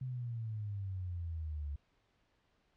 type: exponential sweep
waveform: sine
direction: down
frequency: 130.81 to 70.5 Hz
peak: -37 dBFS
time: 0.01-1.76 s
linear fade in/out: 5 ms
effects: pink hiss -75 dBFS RMS until 2.76 s + low-pass 4000 Hz 12 dB/octave